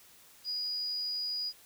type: tone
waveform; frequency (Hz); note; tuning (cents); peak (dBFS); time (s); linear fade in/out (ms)
sine; 4906; D#8; -25; -32; 0.44-1.53; 50
effects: white hiss -58 dBFS RMS until 1.65 s